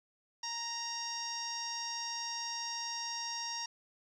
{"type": "tone with low-pass filter", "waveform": "sawtooth", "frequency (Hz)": 932.3, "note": "A#5", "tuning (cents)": 0, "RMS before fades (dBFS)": -39, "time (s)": [0.43, 3.66], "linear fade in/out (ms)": 5, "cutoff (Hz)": 5600, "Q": 9.8, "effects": ["12-bit"]}